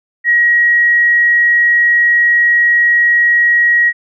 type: tone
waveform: sine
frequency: 1900 Hz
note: A#6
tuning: 33 cents sharp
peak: -7 dBFS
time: 0.24-3.93 s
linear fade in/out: 50 ms
effects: none